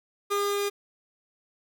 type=tone pair together; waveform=45% pulse; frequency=405.1 / 1214 Hz; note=G#4 / D#6; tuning=-43 / -43 cents; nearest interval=octave + perfect fifth; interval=1900 cents; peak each=-26 / -30 dBFS; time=0.3-0.7 s; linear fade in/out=20 ms; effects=none